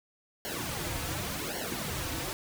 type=noise with flanger; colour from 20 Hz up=pink; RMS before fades=-35 dBFS; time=0.45-2.33 s; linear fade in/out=0 ms; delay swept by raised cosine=0.8 to 5 ms; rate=0.89 Hz; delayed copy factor=-0.85; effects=none